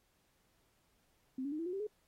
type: tone with pitch steps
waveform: sine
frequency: 260.4 / 282.3 / 306.1 / 331.9 / 359.9 / 390.2 / 423 Hz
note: C4 / C#4 / D#4 / E4 / F#4 / G4 / G#4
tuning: -8 / +32 / -28 / +12 / -48 / -8 / +32 cents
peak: -36 dBFS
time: 1.38-1.87 s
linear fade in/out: 5 ms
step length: 70 ms
effects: pink hiss -75 dBFS RMS until 2.07 s + AAC 48 kbps